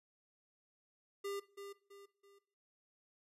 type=tone with echo; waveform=square; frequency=400 Hz; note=G4; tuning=35 cents sharp; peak=-40 dBFS; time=1.24-1.4 s; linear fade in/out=10 ms; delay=330 ms; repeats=3; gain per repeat=-8 dB; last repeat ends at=2.39 s; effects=noise-tail reverb RT60 0.4 s tail -17 dB re dry + resampled to 32000 Hz